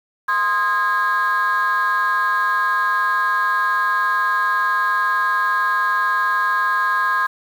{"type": "chord", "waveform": "sine", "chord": "Ab major", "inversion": "first", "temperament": "equal with one note detuned", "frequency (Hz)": [1046.5, 1244.5, 1633.6], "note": ["C6", "Eb6", "Ab6"], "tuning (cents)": [0, 0, -29], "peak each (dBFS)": [-18, -21, -18], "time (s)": [0.28, 7.27], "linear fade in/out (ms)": 10, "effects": ["tanh soft clip ceiling -11 dBFS", "7-bit"]}